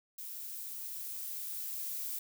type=noise with level ramp; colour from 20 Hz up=violet; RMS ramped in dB=-44 to -38 dBFS; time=0.18-2.19 s; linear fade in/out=5 ms; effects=none